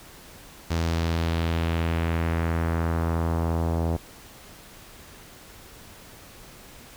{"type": "tone with low-pass filter sweep", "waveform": "sawtooth", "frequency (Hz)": 82.9, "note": "E2", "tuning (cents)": 10, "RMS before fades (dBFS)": -25, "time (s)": [0.7, 3.97], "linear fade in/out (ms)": 10, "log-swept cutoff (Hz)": [6100, 710], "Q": 1.4, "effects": ["pink hiss -47 dBFS RMS until 6.96 s"]}